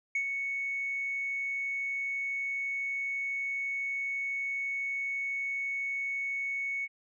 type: tone with ADSR envelope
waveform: sine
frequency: 2217 Hz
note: C#7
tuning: in tune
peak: -24 dBFS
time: 0.15-6.88 s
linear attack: 5 ms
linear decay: 77 ms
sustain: -6 dB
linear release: 40 ms
effects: tanh soft clip ceiling -25 dBFS